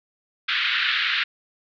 pink band-pass noise, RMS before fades -23 dBFS, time 0.48-1.24 s, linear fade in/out 10 ms, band 1400 to 4000 Hz, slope 48 dB/octave, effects none

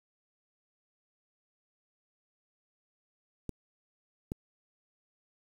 clicks, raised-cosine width 3 ms, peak -23 / -21 dBFS, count 2, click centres 3.493 / 4.319 s, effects 8-bit

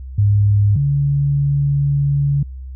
sine tone pair in turn, 102.4 / 141.61 Hz, G#2 / C#3, -24 / +37 cents, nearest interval tritone, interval 561 cents, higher second, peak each -10 / -13 dBFS, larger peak first, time 0.18-0.76 / 0.76-2.43 s, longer second, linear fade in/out 5 ms, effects added 65 Hz sine -28 dBFS peak until 2.75 s

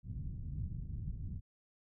white low-pass noise, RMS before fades -41 dBFS, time 0.03-1.41 s, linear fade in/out 50 ms, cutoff 140 Hz, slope 24 dB/octave, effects none

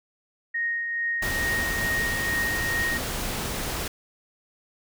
sine tone with tremolo, 1864.7 Hz, A#6, in tune, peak -23 dBFS, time 0.54-2.98 s, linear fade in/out 10 ms, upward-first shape triangle, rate 2.3 Hz, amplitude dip 40%
pink noise, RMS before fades -30 dBFS, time 1.22-3.88 s, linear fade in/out 5 ms
effects none

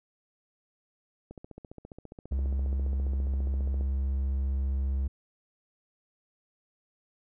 click train, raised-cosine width 2 ms, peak -30 dBFS, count 38, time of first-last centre 1.31-3.81 s, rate 14.8 Hz
triangle tone, 67.5 Hz, C#2, 45 cents flat, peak -24 dBFS, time 2.31-5.08 s, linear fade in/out 10 ms
effects none

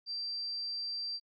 sine tone, 4700 Hz, D8, 1 cent sharp, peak -33 dBFS, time 0.06-1.2 s, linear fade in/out 50 ms, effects tanh soft clip ceiling -33 dBFS + AAC 32 kbps

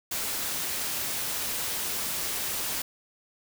white noise, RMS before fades -31 dBFS, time 0.11-2.82 s, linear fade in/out 5 ms, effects none

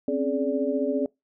sine tone cluster, 260.9 / 275.6 / 423.7 / 580 Hz, C4 / C#4 / G#4 / D5, -5 / -10 / +35 / -22 cents, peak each -28 dBFS, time 0.08-1.06 s, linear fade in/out 2 ms, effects noise-tail reverb RT60 0.2 s tail -24 dB re dry

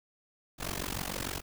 pink noise with amplitude modulation, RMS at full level -32 dBFS, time 0.58-1.42 s, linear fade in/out 50 ms, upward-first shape sine, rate 46.7 Hz, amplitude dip 95%, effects none

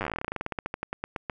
slowing click train, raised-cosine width 0.5 ms, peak -15 dBFS, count 28, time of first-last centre 0.01-1.298 s, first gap 9 ms, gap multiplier 1.11, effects none

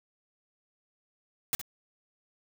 white noise with echo, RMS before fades -28 dBFS, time 1.53-1.55 s, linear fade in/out 0 ms, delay 64 ms, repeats 1, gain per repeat -11 dB, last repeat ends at 1.614 s, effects none

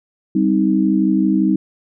sine chord, C minor, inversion second, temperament just, 196.22 / 261.6 / 314 Hz, G3 / C4 / Eb4, +2 / 0 / +16 cents, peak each -16 / -19 / -16 dBFS, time 0.35-1.56 s, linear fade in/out 5 ms, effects none

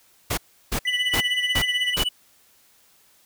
pink noise bursts, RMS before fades -24 dBFS, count 5, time 0.3-2.04 s, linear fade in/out 10 ms, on 76 ms, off 340 ms
triangle tone with vibrato, 1984 Hz, B6, 7 cents sharp, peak -23 dBFS, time 0.85-1.94 s, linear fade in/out 5 ms, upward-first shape sine, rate 6.5 Hz, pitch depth 16 cents each way
triangle tone with tremolo, 2960 Hz, F#7, in tune, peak -18 dBFS, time 0.87-2.09 s, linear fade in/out 5 ms, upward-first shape sine, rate 16 Hz, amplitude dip 90%
effects white hiss -58 dBFS RMS until 3.25 s

